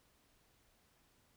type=silence; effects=pink hiss -72 dBFS RMS until 1.36 s